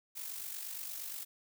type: noise with amplitude modulation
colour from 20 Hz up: blue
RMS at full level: -40 dBFS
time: 0.15-1.25 s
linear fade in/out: 20 ms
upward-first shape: sine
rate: 48.6 Hz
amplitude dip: 55%
effects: none